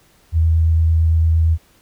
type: tone with vibrato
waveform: sine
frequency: 81.2 Hz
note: E2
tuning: 26 cents flat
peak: -11 dBFS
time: 0.32-1.58 s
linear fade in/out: 50 ms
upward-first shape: sine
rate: 8.8 Hz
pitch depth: 11 cents each way
effects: pink hiss -54 dBFS RMS until 1.81 s